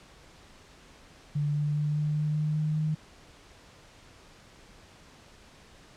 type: tone with pitch steps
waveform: sine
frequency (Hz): 146.83 / 147.94 / 149.05 / 150.18 / 151.31 / 152.45 / 153.6 / 154.75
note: D3 / D3 / D3 / D3 / D#3 / D#3 / D#3 / D#3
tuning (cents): 0 / +13 / +26 / +39 / -48 / -35 / -22 / -9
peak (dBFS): -25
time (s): 1.35-2.95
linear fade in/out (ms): 10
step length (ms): 200
effects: pink hiss -54 dBFS RMS until 5.96 s + low-pass 7000 Hz 12 dB/octave